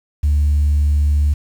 sine tone, 73.42 Hz, D2, in tune, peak -10 dBFS, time 0.23-1.34 s, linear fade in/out 10 ms, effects tanh soft clip ceiling -9 dBFS + 7-bit

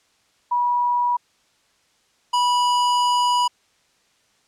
sine / square tone pair in turn, 971 / 978.9 Hz, B5 / B5, -30 / -16 cents, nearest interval unison, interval 14 cents, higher second, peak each -17 dBFS, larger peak neither, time 0.51-1.17 / 2.33-3.48 s, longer second, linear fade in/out 10 ms, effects white hiss -62 dBFS RMS until 4.47 s + low-pass 7000 Hz 12 dB/octave

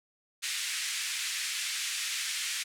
pink band-pass noise, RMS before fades -34 dBFS, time 0.42-2.64 s, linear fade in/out 20 ms, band 1900 to 10000 Hz, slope 24 dB/octave, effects none

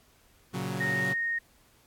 sawtooth chord, F# major, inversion first, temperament equal, 116.54 / 138.59 / 185 Hz, A#2 / C#3 / F#3, 0 / 0 / 0 cents, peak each -34 / -31 / -30 dBFS, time 0.53-1.14 s, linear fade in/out 20 ms
sine tone, 1855 Hz, A#6, 9 cents flat, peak -27 dBFS, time 0.8-1.39 s, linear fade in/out 10 ms
effects pink hiss -62 dBFS RMS until 1.86 s + AAC 64 kbps

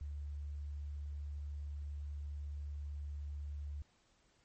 sine tone, 72.7 Hz, D2, 17 cents flat, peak -40 dBFS, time 0.01-3.82 s, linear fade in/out 0 ms, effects pink hiss -72 dBFS RMS until 4.44 s + MP3 32 kbps

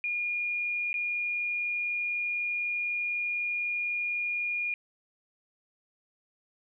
sine tone with dropouts, 2428 Hz, D#7, 43 cents flat, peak -28 dBFS, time 0.04-4.74 s, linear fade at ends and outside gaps 1 ms, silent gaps 0.93-0.941 s, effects none

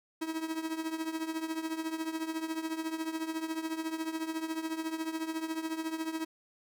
45% pulse tone with tremolo, 320.9 Hz, E4, 46 cents flat, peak -30 dBFS, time 0.21-6.25 s, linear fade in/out 10 ms, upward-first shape triangle, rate 14 Hz, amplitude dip 80%, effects none

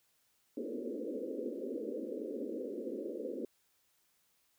white band-pass noise, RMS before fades -40 dBFS, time 0.57-3.45 s, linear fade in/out 2 ms, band 220 to 540 Hz, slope 96 dB/octave, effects white hiss -74 dBFS RMS until 4.58 s

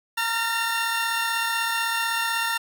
25% pulse tone cluster, 921 / 1379 / 1806 Hz, A#5 / F6 / A6, -21 / -22 / +45 cents, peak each -24 dBFS, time 0.17-2.58 s, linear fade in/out 10 ms, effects none

